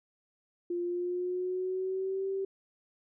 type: tone with pitch glide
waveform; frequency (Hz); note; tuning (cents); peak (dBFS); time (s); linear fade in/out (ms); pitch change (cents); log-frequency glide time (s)
sine; 349.2 to 387.5; F4 to G4; 0 to -20; -30; 0.7-2.45; 5; +180; 0.82-2.27
effects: none